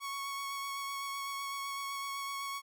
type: tone with vibrato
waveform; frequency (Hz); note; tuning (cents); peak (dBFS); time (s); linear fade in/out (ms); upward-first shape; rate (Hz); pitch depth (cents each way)
sawtooth; 1108.7; C#6; 0; -33; 0-2.62; 50; sine; 7.9; 13
effects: none